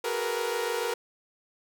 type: tone cluster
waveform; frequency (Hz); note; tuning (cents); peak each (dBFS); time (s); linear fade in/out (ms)
sawtooth; 372.3 / 420.6 / 466 / 492.9; F#4 / G#4 / A#4 / B4; +11 / +22 / -1 / -3; -33 / -32 / -26 / -31; 0.04-0.94; 5
effects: none